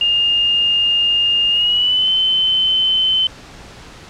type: tone with pitch glide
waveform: sine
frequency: 2824 to 3062 Hz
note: F7 to G7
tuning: +19 to -41 cents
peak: -12 dBFS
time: 0.01-3.27 s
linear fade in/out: 2 ms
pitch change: +140 cents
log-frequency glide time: 1.5-2.1 s
effects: pink hiss -38 dBFS RMS until 4.09 s + low-pass 6000 Hz 12 dB/octave